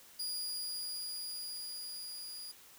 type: tone with level ramp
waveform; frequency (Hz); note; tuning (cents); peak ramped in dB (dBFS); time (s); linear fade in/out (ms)
sawtooth; 4863; D#8; -40; -33 to -41; 0.19-2.52; 10
effects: white hiss -58 dBFS RMS until 2.78 s